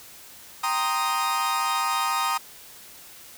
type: chord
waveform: 40% pulse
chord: C minor seventh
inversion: second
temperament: equal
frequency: 784 / 932.3 / 1046.5 / 1244.5 Hz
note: G5 / Bb5 / C6 / Eb6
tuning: 0 / 0 / 0 / 0 cents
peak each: -31 / -27 / -31 / -25 dBFS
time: 0.63-2.38 s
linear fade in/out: 10 ms
effects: white hiss -46 dBFS RMS until 3.37 s